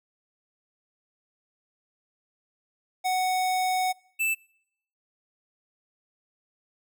square tone pair in turn, 742 / 2644 Hz, F#5 / E7, +5 / +5 cents, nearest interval octave + minor seventh, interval 2200 cents, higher second, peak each -24 dBFS, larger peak neither, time 3.04-3.93 / 4.19-4.35 s, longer first, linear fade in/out 20 ms, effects noise-tail reverb RT60 0.7 s tail -26 dB re dry

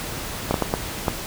clicks, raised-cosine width 1 ms, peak -5 dBFS, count 5, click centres 0.51 / 0.542 / 0.623 / 0.739 / 1.082 s, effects pink hiss -31 dBFS RMS until 1.26 s

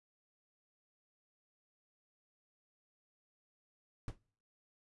brown noise with exponential decay, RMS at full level -36 dBFS, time 4.08-4.18 s, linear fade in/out 1 ms, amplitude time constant 21 ms, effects noise-tail reverb RT60 0.5 s tail -24 dB re dry + resampled to 24000 Hz

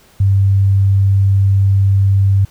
sine tone, 98 Hz, G2, in tune, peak -8 dBFS, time 0.2-2.45 s, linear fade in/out 5 ms, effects pink hiss -48 dBFS RMS until 2.5 s

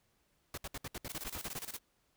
pink noise bursts, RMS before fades -42 dBFS, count 11, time 0.54-1.586 s, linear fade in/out 2 ms, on 36 ms, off 65 ms
white noise with tremolo, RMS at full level -42 dBFS, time 1.09-1.79 s, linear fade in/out 10 ms, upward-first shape square, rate 17 Hz, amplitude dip 80%
effects pink hiss -75 dBFS RMS until 2.16 s

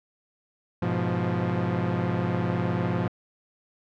sawtooth chord, F diminished, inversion first, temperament equal with one note detuned, 103.83 / 123.47 / 175.22 Hz, Ab2 / Cb3 / F3, 0 / 0 / +6 cents, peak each -26 / -25 / -23 dBFS, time 0.82-3.08 s, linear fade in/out 5 ms, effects low-pass 2000 Hz 12 dB/octave

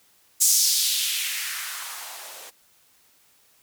violet noise with band-pass filter sweep, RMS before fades -25 dBFS, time 0.4-2.51 s, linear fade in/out 20 ms, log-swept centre 7100 to 470 Hz, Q 2.1, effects white hiss -60 dBFS RMS until 3.62 s

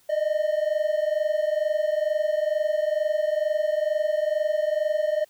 triangle tone pair together, 603 / 625.2 Hz, D5 / D#5, +46 / +8 cents, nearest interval minor second, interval 62 cents, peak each -22 / -23 dBFS, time 0.09-5.25 s, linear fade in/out 10 ms, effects white hiss -61 dBFS RMS until 5.29 s

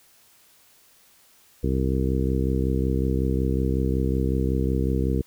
harmonic tone, 65.41 Hz, C2, in tune, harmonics 1 / 2 / 3 / 4 / 5 / 6 / 7, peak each -24 / -27 / -29 / -30 / -31 / -32 / -32 dBFS, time 1.63-5.22 s, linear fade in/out 10 ms, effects white hiss -57 dBFS RMS until 5.26 s

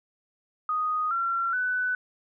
sine tone with pitch steps, 1244 / 1364.5 / 1496.6 Hz, D#6 / F6 / F#6, -1 / -41 / +19 cents, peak -24 dBFS, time 0.69-1.95 s, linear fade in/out 2 ms, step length 420 ms, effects none

